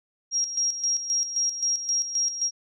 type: tone with tremolo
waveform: sine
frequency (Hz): 5620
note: F8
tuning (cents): +10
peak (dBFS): -21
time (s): 0.31-2.51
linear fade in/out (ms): 50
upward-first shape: square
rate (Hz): 3.8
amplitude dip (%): 65
effects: none